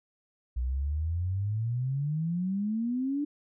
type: exponential sweep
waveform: sine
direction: up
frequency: 59.7 to 297 Hz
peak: -27 dBFS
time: 0.56-3.25 s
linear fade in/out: 10 ms
effects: none